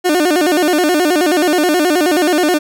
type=tone with vibrato; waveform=30% pulse; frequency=329.6 Hz; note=E4; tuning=in tune; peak=-8 dBFS; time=0.04-2.59 s; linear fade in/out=20 ms; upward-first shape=square; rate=9.4 Hz; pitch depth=160 cents each way; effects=none